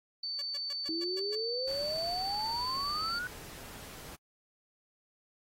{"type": "tone", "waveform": "sine", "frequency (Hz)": 4539, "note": "C#8", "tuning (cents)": 40, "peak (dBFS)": -34, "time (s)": [0.23, 3.19], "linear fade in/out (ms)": 5}
{"type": "tone bursts", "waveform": "5% pulse", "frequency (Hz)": 570, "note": "C#5", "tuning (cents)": 48, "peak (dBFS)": -33, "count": 7, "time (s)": [0.39, 1.352], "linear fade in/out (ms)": 0, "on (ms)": 26, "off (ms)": 130}
{"type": "exponential sweep", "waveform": "sine", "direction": "up", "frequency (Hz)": [316.2, 1501], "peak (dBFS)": -34, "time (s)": [0.89, 3.27], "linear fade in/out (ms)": 0}
{"type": "noise", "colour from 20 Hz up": "pink", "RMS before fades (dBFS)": -48, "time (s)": [1.67, 4.16], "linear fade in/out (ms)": 10}
{"effects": ["AAC 48 kbps"]}